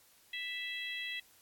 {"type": "harmonic tone", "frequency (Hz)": 659.3, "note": "E5", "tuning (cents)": 0, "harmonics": [3, 4, 5, 6], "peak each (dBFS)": [-41, -43, -42, -49], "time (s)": [0.33, 1.2], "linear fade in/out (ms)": 5, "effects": ["white hiss -64 dBFS RMS until 1.41 s", "AAC 64 kbps"]}